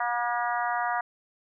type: harmonic tone with a mistuned harmonic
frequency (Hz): 240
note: B3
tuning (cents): -49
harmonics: 3 / 4 / 5 / 6 / 7 / 8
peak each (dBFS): -29 / -31 / -33 / -35 / -36 / -37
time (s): 0-1.01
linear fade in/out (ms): 5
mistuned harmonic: 7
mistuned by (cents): -21
effects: none